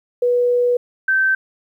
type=tone pair in turn; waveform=sine; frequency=488.3 / 1550.3 Hz; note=B4 / G6; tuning=-20 / -20 cents; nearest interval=octave + minor sixth; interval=2000 cents; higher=second; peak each=-13 dBFS; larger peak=neither; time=0.22-0.77 / 1.08-1.35 s; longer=first; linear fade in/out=5 ms; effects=9-bit

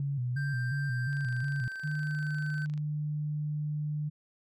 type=tone with vibrato; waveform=sine; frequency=131.8 Hz; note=C3; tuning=13 cents sharp; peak=-29 dBFS; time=0-1.68 s; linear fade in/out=2 ms; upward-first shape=square; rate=2.8 Hz; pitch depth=110 cents each way
type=tone with pitch glide; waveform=triangle; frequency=1576 to 1533.8 Hz; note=G6 to G6; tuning=+9 to -38 cents; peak=-35 dBFS; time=0.36-2.66 s; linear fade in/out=10 ms; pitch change=-47 cents; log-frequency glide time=1.05-2.35 s
type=click train; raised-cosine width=0.2 ms; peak=-36 dBFS; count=43; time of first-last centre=1.13-2.777 s; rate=25.5 Hz
type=tone; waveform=sine; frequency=150 Hz; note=D3; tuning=37 cents sharp; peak=-30 dBFS; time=1.83-4.1 s; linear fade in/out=20 ms
effects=none

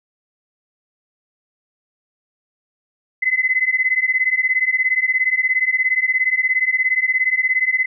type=beating tone pair; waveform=sine; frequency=2025 / 2042 Hz; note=B6 / C7; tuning=+43 / -43 cents; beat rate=17 Hz; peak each=-18 dBFS; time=3.22-7.86 s; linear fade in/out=10 ms; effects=none

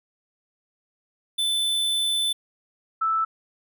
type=tone pair in turn; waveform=square / sine; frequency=3517 / 1317.4 Hz; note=A7 / E6; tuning=-1 / -1 cents; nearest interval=octave + perfect fourth; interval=1700 cents; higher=first; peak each=-22 / -20 dBFS; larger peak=second; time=1.38-2.33 / 3.01-3.25 s; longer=first; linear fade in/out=10 ms; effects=none

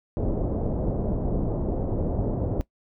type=low-pass noise; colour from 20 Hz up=pink; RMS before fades=-26 dBFS; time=0.17-2.61 s; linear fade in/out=0 ms; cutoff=610 Hz; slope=24 dB/octave; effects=noise-tail reverb RT60 0.1 s tail -19 dB re dry

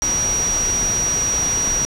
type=tone in noise; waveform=sine; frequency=5760 Hz; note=F#8; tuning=47 cents flat; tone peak=-17 dBFS; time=0.02-1.85 s; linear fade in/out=0 ms; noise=pink; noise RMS=-26 dBFS; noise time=0.02-1.85 s; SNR=+6 dB; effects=low-pass 10000 Hz 12 dB/octave

